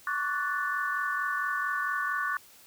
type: chord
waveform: sine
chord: D major seventh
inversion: third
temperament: equal with one note detuned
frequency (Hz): 1108.7 / 1153.1 / 1480 / 1760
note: C#6 / D6 / F#6 / A6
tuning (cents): 0 / -32 / 0 / 0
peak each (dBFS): -36 / -33 / -31 / -34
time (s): 0.07-2.37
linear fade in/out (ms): 2
effects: white hiss -55 dBFS RMS until 2.66 s